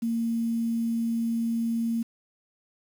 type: tone with quantisation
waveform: sine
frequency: 230.1 Hz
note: A#3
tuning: 22 cents flat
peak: -24 dBFS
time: 0.02-2.03 s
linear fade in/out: 10 ms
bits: 8
effects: none